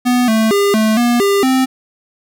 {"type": "tone with pitch steps", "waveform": "square", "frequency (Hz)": [247.3, 220.8, 402.8, 217.9, 240, 399.7, 260.8], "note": ["B3", "A3", "G4", "A3", "B3", "G4", "C4"], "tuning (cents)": [3, 6, 47, -17, -49, 34, -5], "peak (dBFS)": -11, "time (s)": [0.05, 1.66], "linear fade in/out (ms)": 20, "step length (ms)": 230, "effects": []}